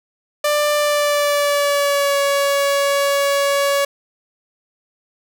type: tone with pitch glide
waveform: sawtooth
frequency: 592 to 562.3 Hz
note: D5 to C#5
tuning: +14 to +25 cents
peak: -11 dBFS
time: 0.44-3.85 s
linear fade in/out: 5 ms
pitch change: -89 cents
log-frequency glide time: 0.75-2.19 s
effects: none